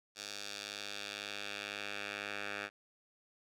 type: tone with band-pass filter sweep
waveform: 10% pulse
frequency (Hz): 102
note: G#2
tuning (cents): -31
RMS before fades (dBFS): -43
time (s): 0.15-2.7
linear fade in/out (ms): 50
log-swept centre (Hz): 5000 to 2000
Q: 1.4
effects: none